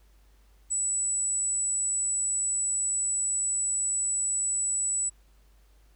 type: tone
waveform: sine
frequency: 7902 Hz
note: B8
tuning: in tune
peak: -25 dBFS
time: 0.7-5.1 s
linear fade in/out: 20 ms
effects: added 50 Hz sine -56 dBFS peak until 5.95 s + pink hiss -67 dBFS RMS until 5.95 s